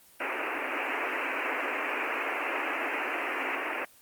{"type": "band-pass noise", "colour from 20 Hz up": "white", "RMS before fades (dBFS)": -32, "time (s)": [0.2, 3.85], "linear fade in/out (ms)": 5, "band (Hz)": [260, 2700], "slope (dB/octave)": 96, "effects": ["white hiss -57 dBFS RMS until 4.01 s", "Opus 24 kbps"]}